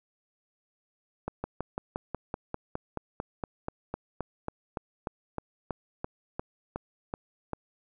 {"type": "slowing click train", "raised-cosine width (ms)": 1, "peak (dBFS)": -18, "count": 25, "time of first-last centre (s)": [1.28, 7.533], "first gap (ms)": 160, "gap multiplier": 1.04, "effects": []}